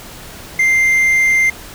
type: tone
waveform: triangle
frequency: 2093 Hz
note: C7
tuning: in tune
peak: -8 dBFS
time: 0.59-1.5 s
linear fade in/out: 5 ms
effects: pink hiss -34 dBFS RMS until 1.74 s